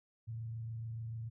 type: tone with frequency modulation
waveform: sine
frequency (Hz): 113.6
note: A#2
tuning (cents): -44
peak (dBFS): -39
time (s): 0.27-1.3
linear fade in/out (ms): 20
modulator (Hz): 26.9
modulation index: 0.26
effects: none